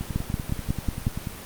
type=two click trains; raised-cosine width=5 ms; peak=-17 / -11 dBFS; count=14 / 6; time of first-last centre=0.01-1.272 / 0.16-1.069 s; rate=10.3 / 5.5 Hz; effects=pink hiss -39 dBFS RMS until 1.45 s + Opus 24 kbps